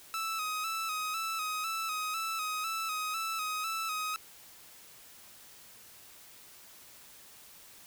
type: tone with vibrato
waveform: sawtooth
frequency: 1288 Hz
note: E6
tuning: 41 cents flat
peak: -29 dBFS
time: 0.14-4.16 s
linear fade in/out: 0 ms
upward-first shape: square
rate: 2 Hz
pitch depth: 41 cents each way
effects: white hiss -54 dBFS RMS until 7.86 s